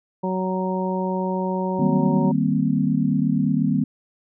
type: harmonic tone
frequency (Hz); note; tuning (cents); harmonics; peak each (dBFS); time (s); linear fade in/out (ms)
186.3; F#3; +12; 1 / 2 / 3 / 4 / 5; -24 / -28 / -29 / -37 / -28; 0.23-2.32; 10
type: chord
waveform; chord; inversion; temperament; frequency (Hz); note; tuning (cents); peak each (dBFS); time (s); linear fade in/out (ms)
sine; C minor seventh; first; equal; 155.56 / 196 / 233.1 / 261.6; Eb3 / G3 / Bb3 / C4; 0 / 0 / 0 / 0; -23; 1.79-3.84; 5
effects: none

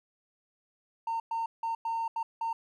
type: tone bursts at uneven times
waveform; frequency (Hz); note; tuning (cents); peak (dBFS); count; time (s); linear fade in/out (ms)
triangle; 912; A#5; -38; -26; 6; 1.07-1.2 / 1.31-1.46 / 1.63-1.75 / 1.85-2.08 / 2.16-2.23 / 2.41-2.53; 5
effects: tanh soft clip ceiling -25 dBFS

